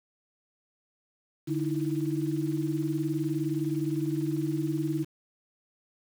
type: tone cluster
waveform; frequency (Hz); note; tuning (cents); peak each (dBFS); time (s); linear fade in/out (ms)
sine; 146.6 / 310.6 / 330.1; D3 / D#4 / E4; -3 / -3 / +2; -31; 1.47-5.05; 20
effects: 8-bit